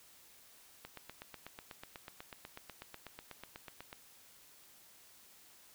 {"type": "click train", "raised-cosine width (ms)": 0.3, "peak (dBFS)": -30, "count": 26, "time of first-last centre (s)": [0.85, 3.929], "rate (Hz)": 8.12, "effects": ["white hiss -61 dBFS RMS until 5.74 s"]}